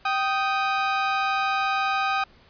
30% pulse tone pair together, 778.3 / 1244.5 Hz, G5 / D#6, -13 / 0 cents, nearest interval minor sixth, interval 813 cents, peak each -22 dBFS, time 0.05-2.24 s, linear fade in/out 5 ms, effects pink hiss -55 dBFS RMS until 2.49 s + resampled to 11025 Hz

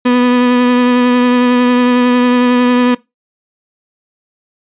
35% pulse tone with vibrato, 246.9 Hz, B3, in tune, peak -6 dBFS, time 0.05-2.95 s, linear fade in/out 10 ms, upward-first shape triangle, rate 11 Hz, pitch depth 18 cents each way, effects noise-tail reverb RT60 0.2 s tail -20 dB re dry + resampled to 8000 Hz

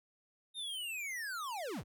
square linear sweep, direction down, 3720 to 36.71 Hz, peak -39 dBFS, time 0.54-1.84 s, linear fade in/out 50 ms, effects none

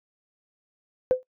sine tone with exponential decay, 510 Hz, C5, 44 cents flat, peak -12 dBFS, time 1.11-1.23 s, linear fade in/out 0 ms, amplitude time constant 24 ms, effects noise-tail reverb RT60 0.1 s tail -18 dB re dry + tanh soft clip ceiling -10 dBFS

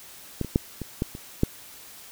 clicks, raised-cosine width 3 ms, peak -13 / -20 / -6 / -19 / -11 / -24 / -6 dBFS, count 7, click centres 0.413 / 0.447 / 0.559 / 0.817 / 1.021 / 1.151 / 1.434 s, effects white hiss -46 dBFS RMS until 2.11 s

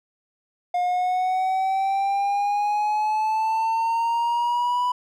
triangle exponential sweep, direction up, 711 to 991 Hz, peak -18 dBFS, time 0.74-4.92 s, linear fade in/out 5 ms, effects none

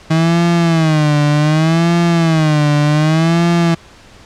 35% pulse tone with vibrato, 158.7 Hz, D#3, 35 cents sharp, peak -8 dBFS, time 0.1-3.75 s, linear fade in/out 10 ms, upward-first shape sine, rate 0.66 Hz, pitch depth 130 cents each way, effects pink hiss -41 dBFS RMS until 4.25 s + low-pass 6000 Hz 12 dB/octave

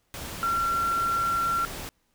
sine tone in noise, 1365 Hz, F6, 40 cents flat, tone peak -23 dBFS, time 0.43-1.65 s, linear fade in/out 0 ms, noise pink, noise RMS -37 dBFS, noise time 0.14-1.89 s, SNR +11 dB, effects pink hiss -71 dBFS RMS until 2.14 s

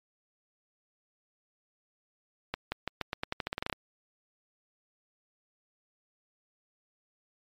accelerating click train, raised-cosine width 0.3 ms, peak -15 dBFS, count 15, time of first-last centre 2.54-3.728 s, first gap 180 ms, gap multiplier 0.87, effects MP3 96 kbps

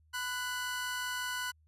sawtooth tone pair together, 1001.8 / 1480 Hz, B5 / F#6, +24 / 0 cents, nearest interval perfect fifth, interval 676 cents, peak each -36 / -32 dBFS, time 0.13-1.52 s, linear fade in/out 20 ms, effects added 78 Hz sine -63 dBFS peak until 1.67 s + resampled to 32000 Hz

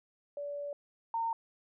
sine tone pair in turn, 576 / 914.3 Hz, D5 / A#5, -34 / -34 cents, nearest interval minor sixth, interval 800 cents, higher second, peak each -36 / -30 dBFS, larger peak second, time 0.37-0.73 / 1.14-1.33 s, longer first, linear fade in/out 2 ms, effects none

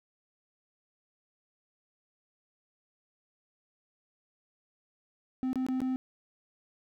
triangle tone with dropouts, 258.6 Hz, C4, 20 cents flat, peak -26 dBFS, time 5.43-5.96 s, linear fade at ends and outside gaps 0 ms, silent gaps 5.531-5.557 / 5.665-5.686 / 5.804-5.817 s, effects none

